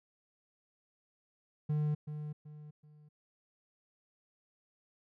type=tone with echo; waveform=triangle; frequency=150.4 Hz; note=D3; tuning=42 cents sharp; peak=-27 dBFS; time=1.69-1.95 s; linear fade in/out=10 ms; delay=380 ms; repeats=3; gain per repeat=-9 dB; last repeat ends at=3.09 s; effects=none